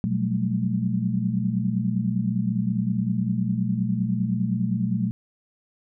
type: tone cluster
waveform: sine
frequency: 121.5 / 182.3 / 192.1 / 217.5 Hz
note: B2 / F#3 / G3 / A3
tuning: -28 / -25 / -35 / -20 cents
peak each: -27 dBFS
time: 0.04-5.11 s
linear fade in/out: 0 ms
effects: none